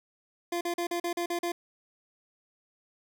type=tone bursts; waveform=25% pulse; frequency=345.8 Hz; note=F4; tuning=17 cents flat; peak=-25 dBFS; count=8; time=0.52-1.52 s; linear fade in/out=5 ms; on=90 ms; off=40 ms; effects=none